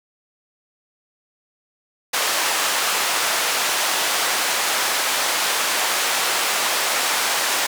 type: band-pass noise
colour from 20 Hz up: pink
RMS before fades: -21 dBFS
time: 2.13-7.67 s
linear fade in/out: 10 ms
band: 760 to 12000 Hz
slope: 12 dB/octave
effects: none